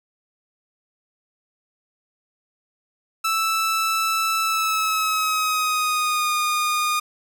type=tone with pitch glide; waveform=sawtooth; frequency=1318.5 to 1223.1 Hz; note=E6 to D#6; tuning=0 to -30 cents; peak=-16 dBFS; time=3.24-7 s; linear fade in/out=10 ms; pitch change=-130 cents; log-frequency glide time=4.43-6.32 s; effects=none